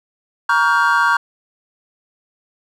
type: chord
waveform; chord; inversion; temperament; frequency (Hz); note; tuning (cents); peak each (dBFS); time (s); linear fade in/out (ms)
triangle; G half-diminished seventh; first; just; 940.8 / 1128.9 / 1411.2 / 1568; Bb5 / Db6 / F6 / G6; +16 / +31 / +18 / 0; -16; 0.49-1.17; 5
effects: none